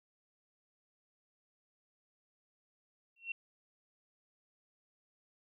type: tone with exponential growth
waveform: sine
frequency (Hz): 2722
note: F7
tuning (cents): -45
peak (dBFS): -32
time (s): 3.16-3.32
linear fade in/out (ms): 5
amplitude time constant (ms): 33
effects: none